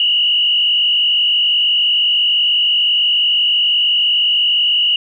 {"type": "tone with frequency modulation", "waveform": "sine", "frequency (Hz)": 2905, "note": "F#7", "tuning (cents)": -32, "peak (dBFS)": -11, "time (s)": [0, 4.96], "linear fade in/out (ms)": 2, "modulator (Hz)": 45.9, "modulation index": 1.9, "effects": []}